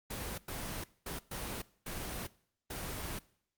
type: noise bursts at uneven times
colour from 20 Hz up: pink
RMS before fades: -40 dBFS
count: 6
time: 0.1-0.38 / 0.48-0.84 / 1.06-1.19 / 1.31-1.62 / 1.86-2.27 / 2.7-3.19 s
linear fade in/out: 5 ms
effects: noise-tail reverb RT60 0.6 s tail -20 dB re dry + Opus 24 kbps